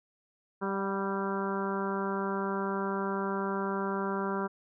harmonic tone with a mistuned harmonic, 196 Hz, G3, in tune, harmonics 1 / 2 / 3 / 4 / 5 / 6 / 7 / 8, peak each -34 / -34 / -41 / -42 / -37 / -41 / -39 / -44 dBFS, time 0.61-4.48 s, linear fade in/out 20 ms, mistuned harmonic 4, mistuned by -28 cents, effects none

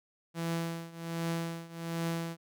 sawtooth tone with tremolo, 166.7 Hz, E3, 20 cents sharp, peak -26 dBFS, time 0.34-2.37 s, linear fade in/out 50 ms, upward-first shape triangle, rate 1.3 Hz, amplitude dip 90%, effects none

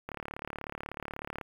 click train, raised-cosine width 0.5 ms, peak -22 dBFS, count 49, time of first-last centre 0.09-1.412 s, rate 36.3 Hz, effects 8-bit

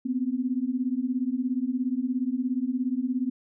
sine beating tone pair, 244.4 / 261.4 Hz, B3 / C4, -18 / -1 cents, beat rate 17 Hz, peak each -28 / -27 dBFS, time 0.05-3.3 s, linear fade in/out 10 ms, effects none

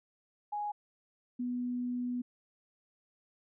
sine tone pair in turn, 830.6 / 246.2 Hz, G#5 / B3, 0 / -5 cents, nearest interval octave + major sixth, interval 2105 cents, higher first, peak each -33 / -32 dBFS, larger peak second, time 0.52-0.72 / 1.39-2.22 s, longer second, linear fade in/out 10 ms, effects none

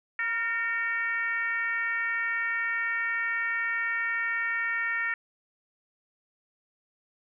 sine tone with frequency modulation, 1829 Hz, A#6, 33 cents flat, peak -26 dBFS, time 0.19-5.14 s, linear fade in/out 2 ms, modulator 439 Hz, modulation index 0.92, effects none

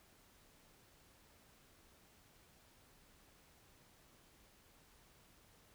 silence, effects pink hiss -67 dBFS RMS until 5.74 s

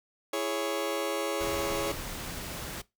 sawtooth chord, C# minor, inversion first, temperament just, 332.6 / 415.8 / 554.4 Hz, E4 / G#4 / C#5, +16 / +2 / 0 cents, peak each -31 / -30 / -28 dBFS, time 0.33-1.92 s, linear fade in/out 5 ms
pink noise, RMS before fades -38 dBFS, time 1.4-2.82 s, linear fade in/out 10 ms
effects noise-tail reverb RT60 0.2 s tail -20 dB re dry

